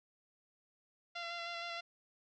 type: tone with vibrato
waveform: 10% pulse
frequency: 685 Hz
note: F5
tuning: 34 cents flat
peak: -32 dBFS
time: 1.15-1.81 s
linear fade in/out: 10 ms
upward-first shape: square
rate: 6.4 Hz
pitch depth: 14 cents each way
effects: resampled to 16000 Hz + 12-bit